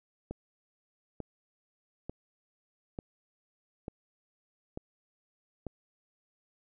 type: click train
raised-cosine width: 2 ms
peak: -24 dBFS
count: 7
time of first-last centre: 0.31-5.667 s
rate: 1.12 Hz
effects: none